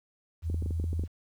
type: tone with vibrato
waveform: sine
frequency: 82 Hz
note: E2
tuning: 9 cents flat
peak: -28 dBFS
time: 0.42-1.08 s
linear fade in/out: 50 ms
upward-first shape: triangle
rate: 18 Hz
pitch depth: 16 cents each way
type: clicks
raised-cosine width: 3 ms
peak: -24 dBFS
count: 10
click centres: 0.5 / 0.544 / 0.624 / 0.661 / 0.708 / 0.799 / 0.841 / 0.931 / 0.995 / 1.037 s
effects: 10-bit